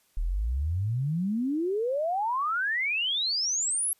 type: exponential sweep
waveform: sine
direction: up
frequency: 36.71 to 11380 Hz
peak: -25 dBFS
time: 0.17-3.93 s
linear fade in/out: 0 ms
effects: white hiss -67 dBFS RMS until 3.99 s + resampled to 32000 Hz